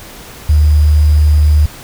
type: tone with sample-and-hold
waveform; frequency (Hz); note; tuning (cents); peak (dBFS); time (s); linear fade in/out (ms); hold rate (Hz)
sine; 75.3; D2; +44; -5; 0.49-1.66; 5; 4900
effects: pink hiss -33 dBFS RMS until 1.83 s